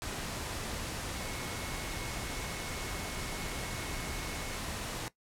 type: tone in noise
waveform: sine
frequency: 2188 Hz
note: C#7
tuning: 23 cents flat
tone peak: -48 dBFS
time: 1.15-4.57 s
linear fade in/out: 0 ms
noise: pink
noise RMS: -38 dBFS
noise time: 0.02-5.08 s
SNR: -13 dB
effects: noise-tail reverb RT60 0.1 s tail -17 dB re dry + low-pass 11000 Hz 12 dB/octave